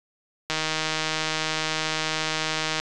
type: click train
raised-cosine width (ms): 0.2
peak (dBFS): -8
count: 362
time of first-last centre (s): 0.5-2.799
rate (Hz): 157
effects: resampled to 24000 Hz